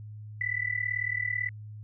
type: tone with amplitude modulation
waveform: sine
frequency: 1985 Hz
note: B6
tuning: 8 cents sharp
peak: -24 dBFS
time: 0.41-1.49 s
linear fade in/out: 2 ms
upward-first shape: sine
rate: 38.1 Hz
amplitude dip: 90%
effects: added 106 Hz sine -40 dBFS peak until 1.83 s